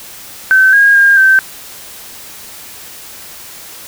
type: tone with pitch steps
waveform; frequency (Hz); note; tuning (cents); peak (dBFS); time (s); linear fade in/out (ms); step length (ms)
sine; 1537 / 1631 / 1612 / 1552; G6 / G#6 / G6 / G6; -35 / -32 / +48 / -18; -4; 0.51-1.39; 0; 220
effects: white hiss -32 dBFS RMS until 3.87 s